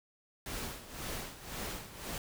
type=noise with tremolo; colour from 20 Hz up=pink; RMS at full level=-39 dBFS; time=0.46-2.18 s; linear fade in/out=2 ms; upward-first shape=sine; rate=1.9 Hz; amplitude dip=75%; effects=none